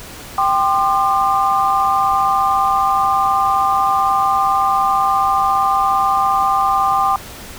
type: chord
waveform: sine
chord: G suspended fourth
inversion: none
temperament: equal with one note detuned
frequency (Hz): 784 / 1046.5 / 1201.4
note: G5 / C6 / D6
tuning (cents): 0 / 0 / +39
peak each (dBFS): -16 / -19 / -16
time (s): 0.38-7.16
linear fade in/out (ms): 2
effects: pink hiss -34 dBFS RMS until 7.58 s